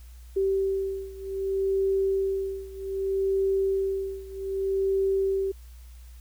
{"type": "beating tone pair", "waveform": "sine", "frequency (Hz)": [387.5, 388.14], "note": ["G4", "G4"], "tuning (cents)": [-20, -17], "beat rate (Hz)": 0.64, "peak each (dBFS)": [-26, -28], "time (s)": [0.36, 5.52], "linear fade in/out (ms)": 10, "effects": ["added 60 Hz sine -43 dBFS peak until 6.2 s", "white hiss -59 dBFS RMS until 6.2 s"]}